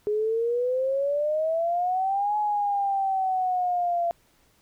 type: exponential two-way sweep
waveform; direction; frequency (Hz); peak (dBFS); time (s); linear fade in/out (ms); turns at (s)
sine; up then down; 414.8 to 845 to 681; -22; 0.07-4.11; 0; 2.37
effects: pink hiss -63 dBFS RMS until 4.61 s